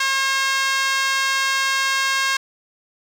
5% pulse tone with high-pass filter, 538 Hz, C5, 48 cents sharp, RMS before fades -20 dBFS, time 0-2.37 s, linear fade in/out 5 ms, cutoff 1300 Hz, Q 6.3, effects low-pass 11000 Hz 12 dB/octave + 7-bit

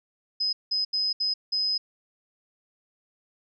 sine tone bursts at uneven times, 5050 Hz, D#8, 25 cents sharp, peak -23 dBFS, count 5, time 0.4-0.53 / 0.71-0.85 / 0.93-1.13 / 1.2-1.34 / 1.52-1.78 s, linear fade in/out 10 ms, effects none

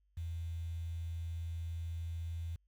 sine tone with quantisation, 83.4 Hz, E2, 21 cents sharp, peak -37 dBFS, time 0.17-2.56 s, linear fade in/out 5 ms, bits 10, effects added 50 Hz sine -70 dBFS peak until 2.67 s

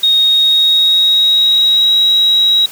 sine tone with pitch glide, 3732 to 3839 Hz, A#7 to B7, +1 to -50 cents, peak -7 dBFS, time 0.03-2.66 s, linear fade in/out 5 ms, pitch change +49 cents, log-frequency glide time 0.16-1.94 s, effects white hiss -33 dBFS RMS until 2.71 s

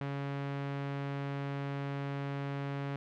sawtooth tone with low-pass filter, 140 Hz, C#3, 18 cents sharp, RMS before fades -37 dBFS, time 0.01-2.96 s, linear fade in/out 0 ms, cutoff 2500 Hz, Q 0.91, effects none

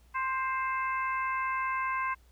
harmonic tone, 525 Hz, C5, 6 cents sharp, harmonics 2 / 3 / 4 / 5, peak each -30 / -36 / -37 / -42 dBFS, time 0.14-2.15 s, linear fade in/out 20 ms, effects added 60 Hz sine -57 dBFS peak until 2.31 s + pink hiss -67 dBFS RMS until 2.31 s

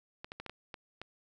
clicks, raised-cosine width 0.3 ms, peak -26 dBFS, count 7, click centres 0.245 / 0.319 / 0.4 / 0.463 / 0.496 / 0.742 / 1.016 s, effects none

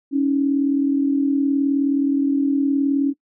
sine tone pair together, 277.2 / 316.4 Hz, C#4 / D#4, 0 / +29 cents, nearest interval major second, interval 229 cents, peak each -16 / -24 dBFS, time 0.11-3.14 s, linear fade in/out 50 ms, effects noise-tail reverb RT60 0.1 s tail -21 dB re dry

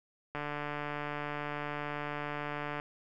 click train, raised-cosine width 0.5 ms, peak -22 dBFS, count 361, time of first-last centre 0.35-2.799 s, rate 147 Hz, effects none

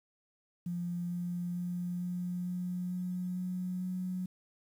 sine tone with pitch steps, 174.61 / 175.82 / 177.05 / 178.28 / 179.52 / 180.77 / 182.02 / 183.29 Hz, F3 / F3 / F3 / F3 / F3 / F#3 / F#3 / F#3, 0 / +12 / +24 / +36 / +48 / -40 / -28 / -16 cents, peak -33 dBFS, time 0.66-4.26 s, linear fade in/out 5 ms, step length 450 ms, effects 10-bit

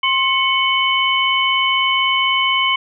sine tone cluster, 1061 / 2216 / 3028 Hz, C6 / C#7 / F#7, +24 / -1 / +39 cents, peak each -18 dBFS, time 0.03-2.76 s, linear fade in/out 5 ms, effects none

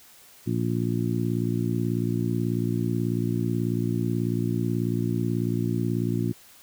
harmonic tone, 58.27 Hz, A#1, in tune, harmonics 2 / 3 / 4 / 5 / 6, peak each -27 / -29 / -30 / -31 / -32 dBFS, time 0.46-6.33 s, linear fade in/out 20 ms, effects white hiss -52 dBFS RMS until 6.62 s

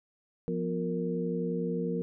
sine tone cluster, 175.5 / 246.8 / 352.7 / 462.2 Hz, F3 / B3 / F4 / A#4, +9 / -1 / +17 / -15 cents, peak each -32 / -36 / -39 / -33 dBFS, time 0.48-2.02 s, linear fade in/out 0 ms, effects none

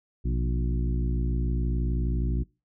harmonic tone with a mistuned harmonic, 59.6 Hz, A#1, 39 cents sharp, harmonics 1 / 2 / 3 / 4 / 5 / 6, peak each -25 / -31 / -35 / -37 / -39 / -41 dBFS, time 0.24-2.44 s, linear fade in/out 20 ms, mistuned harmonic 2, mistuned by +100 cents, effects noise-tail reverb RT60 0.3 s tail -25 dB re dry

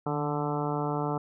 harmonic tone with a mistuned harmonic, 146.83 Hz, D3, in tune, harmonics 1 / 2 / 3 / 4 / 5 / 6 / 7 / 8 / 9, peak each -32 / -34 / -34 / -39 / -36 / -36 / -40 / -41 / -40 dBFS, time 0.06-1.18 s, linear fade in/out 5 ms, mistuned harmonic 1, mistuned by +37 cents, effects none

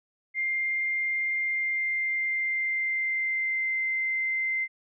sine tone with pitch glide, 2106 to 2079 Hz, C7 to C7, +11 to -12 cents, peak -25 dBFS, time 0.34-4.68 s, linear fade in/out 50 ms, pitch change -23 cents, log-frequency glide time 1.39-3.83 s, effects none

